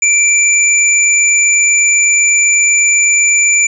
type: tone pair together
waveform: sine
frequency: 2349 / 6982 Hz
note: D7 / A8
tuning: 0 / -14 cents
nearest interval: octave + perfect fifth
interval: 1886 cents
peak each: -10 dBFS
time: 0.02-3.67 s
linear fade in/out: 5 ms
effects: none